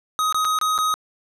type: tone with dropouts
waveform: square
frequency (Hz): 1258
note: D#6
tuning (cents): +19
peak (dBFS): -19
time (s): 0.19-0.94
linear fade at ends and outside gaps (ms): 0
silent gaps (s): 0.325-0.345 / 0.447-0.451 / 0.588-0.613 / 0.779-0.787
effects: low-pass 12000 Hz 12 dB/octave